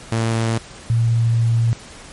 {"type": "tone pair in turn", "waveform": ["sawtooth", "sine"], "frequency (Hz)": [113.6, 115.52], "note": ["A#2", "A#2"], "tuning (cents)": [-44, -15], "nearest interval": "unison", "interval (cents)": 29, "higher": "second", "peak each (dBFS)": [-13, -13], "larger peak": "neither", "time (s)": [[0.12, 0.58], [0.9, 1.73]], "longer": "second", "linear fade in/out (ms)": 0, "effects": ["pink hiss -39 dBFS RMS until 2.12 s", "MP3 48 kbps"]}